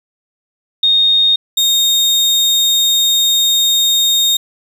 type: tone pair in turn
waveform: sine / 35% pulse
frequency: 3700 / 3700 Hz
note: A#7 / A#7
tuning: -14 / -14 cents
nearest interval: unison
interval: 0 cents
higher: neither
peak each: -8 dBFS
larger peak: neither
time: 0.83-1.36 / 1.57-4.37 s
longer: second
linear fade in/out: 5 ms
effects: 7-bit

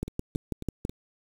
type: two click trains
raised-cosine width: 3 ms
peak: -24 / -16 dBFS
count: 4 / 6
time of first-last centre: 0.08-0.895 / 0.03-0.851 s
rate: 3.68 / 6.09 Hz
effects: 7-bit

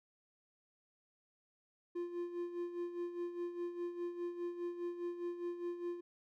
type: tone with tremolo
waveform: triangle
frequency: 348.7 Hz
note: F4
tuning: 3 cents flat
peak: -34 dBFS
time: 1.95-6.01 s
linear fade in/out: 10 ms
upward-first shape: sine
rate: 4.9 Hz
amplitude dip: 65%
effects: none

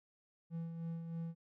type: tone with tremolo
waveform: triangle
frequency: 166 Hz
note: E3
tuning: 12 cents sharp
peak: -36 dBFS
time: 0.5-1.35 s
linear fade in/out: 50 ms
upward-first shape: sine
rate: 3.2 Hz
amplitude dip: 45%
effects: none

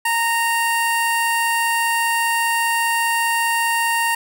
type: tone with notch filter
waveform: 15% pulse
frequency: 925 Hz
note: A#5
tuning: 14 cents flat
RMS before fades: -19 dBFS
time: 0.05-4.15 s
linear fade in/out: 5 ms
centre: 3800 Hz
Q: 1.8
effects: none

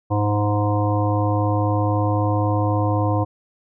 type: harmonic tone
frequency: 103.83 Hz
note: G#2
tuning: in tune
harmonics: 1 / 3 / 5 / 7 / 9 / 10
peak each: -19 / -24 / -26 / -27 / -29 / -29 dBFS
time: 0.1-3.25 s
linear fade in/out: 20 ms
effects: none

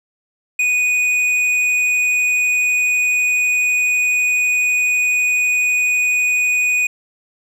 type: tone with hard clipping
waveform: triangle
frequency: 2478 Hz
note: D#7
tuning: 8 cents flat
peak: -15 dBFS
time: 0.59-6.87 s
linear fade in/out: 5 ms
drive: 10 dB
effects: none

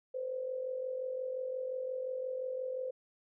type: tone with amplitude modulation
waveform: sine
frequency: 514 Hz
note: C5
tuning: 31 cents flat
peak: -32 dBFS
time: 0.14-2.91 s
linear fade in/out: 10 ms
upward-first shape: sine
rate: 45.7 Hz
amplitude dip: 60%
effects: none

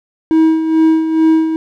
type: tone with tremolo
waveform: triangle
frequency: 320 Hz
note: D#4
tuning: 49 cents sharp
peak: -4 dBFS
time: 0.31-1.56 s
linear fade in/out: 0 ms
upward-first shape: sine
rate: 2.3 Hz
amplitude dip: 60%
effects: none

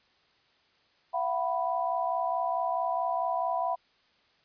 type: chord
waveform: sine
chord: E suspended second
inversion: none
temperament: equal with one note detuned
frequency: 675.4 / 740 / 987.8 Hz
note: E5 / F#5 / B5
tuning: +42 / 0 / 0 cents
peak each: -31 dBFS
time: 1.13-3.76 s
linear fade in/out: 20 ms
effects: white hiss -66 dBFS RMS until 4.44 s + resampled to 11025 Hz

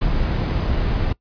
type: noise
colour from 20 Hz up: brown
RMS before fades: -20 dBFS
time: 0.01-1.13 s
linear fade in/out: 10 ms
effects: noise-tail reverb RT60 0.1 s tail -21 dB re dry + resampled to 11025 Hz

